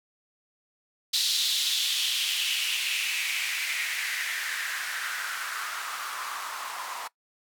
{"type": "noise with band-pass filter sweep", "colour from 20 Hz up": "blue", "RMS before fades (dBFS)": -30, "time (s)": [1.13, 7.08], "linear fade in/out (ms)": 10, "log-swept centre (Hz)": [4000, 950], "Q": 3.6, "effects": ["noise-tail reverb RT60 0.1 s tail -20 dB re dry"]}